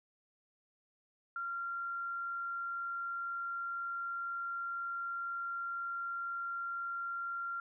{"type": "tone", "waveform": "sine", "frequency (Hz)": 1381, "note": "F6", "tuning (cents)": -20, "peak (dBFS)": -36, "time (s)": [1.36, 7.6], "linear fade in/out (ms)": 2, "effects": []}